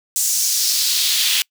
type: noise with high-pass filter sweep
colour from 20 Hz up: pink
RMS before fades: -18 dBFS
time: 0.16-1.42 s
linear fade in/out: 0 ms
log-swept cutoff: 7200 to 3000 Hz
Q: 2.1
effects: noise-tail reverb RT60 0.1 s tail -26 dB re dry